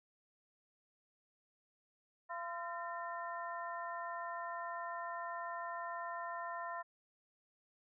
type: harmonic tone with a mistuned harmonic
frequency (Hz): 341.6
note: F4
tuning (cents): -38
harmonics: 2 / 3 / 4 / 5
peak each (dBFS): -45 / -43 / -49 / -48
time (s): 2.29-6.83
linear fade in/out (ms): 20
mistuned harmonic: 5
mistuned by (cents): +97
effects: none

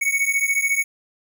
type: beating tone pair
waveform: square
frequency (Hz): 2217 / 2231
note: C#7 / C#7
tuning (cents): 0 / +11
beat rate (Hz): 14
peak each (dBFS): -22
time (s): 0.01-0.84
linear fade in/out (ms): 10
effects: none

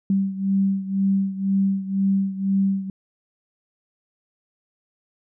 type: beating tone pair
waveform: sine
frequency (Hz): 194.2 / 196.2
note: G3 / G3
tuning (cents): -16 / +2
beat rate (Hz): 2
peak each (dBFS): -20 / -24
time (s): 0.1-2.9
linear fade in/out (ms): 2
effects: none

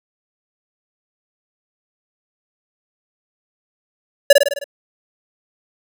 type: tone with echo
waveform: square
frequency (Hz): 569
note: C#5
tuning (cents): +45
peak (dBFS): -3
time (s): 4.3-4.33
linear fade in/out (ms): 5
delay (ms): 52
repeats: 6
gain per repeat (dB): -4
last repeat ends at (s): 4.642
effects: none

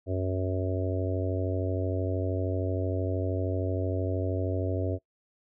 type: harmonic tone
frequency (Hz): 93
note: F#2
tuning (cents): +9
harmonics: 1 / 3 / 4 / 5 / 6 / 7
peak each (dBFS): -29 / -34 / -35 / -36 / -37 / -37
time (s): 0.06-4.99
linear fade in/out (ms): 50
effects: noise-tail reverb RT60 0.1 s tail -19 dB re dry

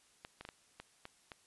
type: clicks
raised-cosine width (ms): 0.3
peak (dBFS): -30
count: 7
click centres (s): 0.249 / 0.41 / 0.451 / 0.489 / 0.8 / 1.054 / 1.318
effects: white hiss -68 dBFS RMS until 1.46 s + resampled to 24000 Hz

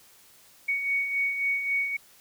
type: beating tone pair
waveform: sine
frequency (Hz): 2230 / 2233.7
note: C#7 / C#7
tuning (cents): +10 / +13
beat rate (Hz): 3.7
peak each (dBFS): -34 / -25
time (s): 0.68-1.97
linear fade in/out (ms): 10
effects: white hiss -56 dBFS RMS until 2.2 s

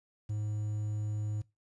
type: tone with quantisation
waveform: triangle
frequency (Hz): 105.8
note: G#2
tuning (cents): +33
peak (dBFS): -30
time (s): 0.29-1.42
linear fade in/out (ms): 10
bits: 10
effects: noise-tail reverb RT60 0.2 s tail -19 dB re dry + resampled to 24000 Hz

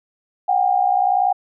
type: tone pair together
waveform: sine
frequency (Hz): 734.3 / 795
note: F#5 / G5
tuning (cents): -13 / +24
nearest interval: minor second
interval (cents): 137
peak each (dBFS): -17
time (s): 0.48-1.33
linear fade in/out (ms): 10
effects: none

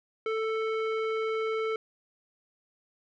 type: tone with low-pass filter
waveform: square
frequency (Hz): 441.8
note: A4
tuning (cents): +7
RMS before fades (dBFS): -30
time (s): 0.26-1.76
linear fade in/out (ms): 2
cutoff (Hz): 2200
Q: 1.4
effects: none

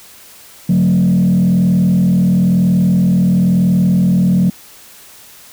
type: tone with frequency modulation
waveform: sine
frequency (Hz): 182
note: F#3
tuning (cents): -28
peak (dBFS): -7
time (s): 0.69-4.5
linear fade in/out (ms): 5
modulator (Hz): 41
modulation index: 0.84
effects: tanh soft clip ceiling -6 dBFS + white hiss -40 dBFS RMS until 5.52 s

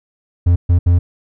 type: tone bursts at uneven times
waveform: triangle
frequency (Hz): 87.31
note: F2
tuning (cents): 0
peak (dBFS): -6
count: 3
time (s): 0.46-0.56 / 0.69-0.79 / 0.86-0.99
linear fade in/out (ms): 10
effects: none

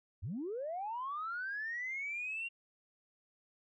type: linear sweep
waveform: sine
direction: up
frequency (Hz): 70.6 to 2782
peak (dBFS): -36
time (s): 0.22-2.49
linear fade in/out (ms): 20
effects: tanh soft clip ceiling -32 dBFS

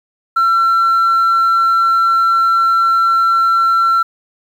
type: tone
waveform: sine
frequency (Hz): 1352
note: E6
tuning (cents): +43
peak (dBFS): -7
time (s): 0.36-4.03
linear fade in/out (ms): 10
effects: tanh soft clip ceiling -8 dBFS + 7-bit

